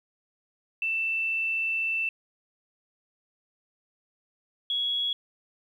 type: tone pair in turn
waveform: sine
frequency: 2664 / 3343 Hz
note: E7 / G#7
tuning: +18 / +11 cents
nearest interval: major third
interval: 393 cents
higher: second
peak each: -25 dBFS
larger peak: neither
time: 0.82-2.09 / 4.7-5.13 s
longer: first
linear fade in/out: 2 ms
effects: 10-bit